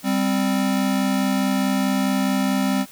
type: tone pair together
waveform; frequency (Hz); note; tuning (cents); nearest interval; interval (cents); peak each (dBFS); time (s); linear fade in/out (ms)
square; 196.8 / 261.5; G3 / C4; +7 / -1; perfect fourth; 492; -22; 0.03-2.86; 50
effects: white hiss -45 dBFS RMS until 2.91 s